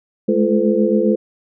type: tone cluster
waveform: sine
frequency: 208.2 / 215.6 / 343.4 / 438.7 / 509 Hz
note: G#3 / A3 / F4 / A4 / C5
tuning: +5 / -35 / -29 / -5 / -48 cents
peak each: -19 dBFS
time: 0.28-1.16 s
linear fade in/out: 10 ms
effects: none